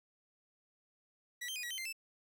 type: tone with pitch steps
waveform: sawtooth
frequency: 1947 / 3137 / 2472 / 1921 / 3091 / 2090 / 2644 Hz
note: B6 / G7 / D#7 / B6 / G7 / C7 / E7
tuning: -25 / +1 / -12 / -48 / -25 / -2 / +5 cents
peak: -36 dBFS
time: 1.41-1.928 s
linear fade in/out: 10 ms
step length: 74 ms
effects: 12-bit